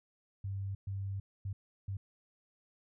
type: tone bursts at uneven times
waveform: sine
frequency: 98 Hz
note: G2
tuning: in tune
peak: -35 dBFS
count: 4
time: 0.44-0.75 / 0.87-1.2 / 1.45-1.53 / 1.88-1.97 s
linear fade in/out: 5 ms
effects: none